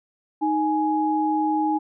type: tone pair together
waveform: sine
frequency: 311 / 835 Hz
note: D#4 / G#5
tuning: -1 / +9 cents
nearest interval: octave + perfect fourth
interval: 1710 cents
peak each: -22 dBFS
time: 0.41-1.79 s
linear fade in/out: 20 ms
effects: none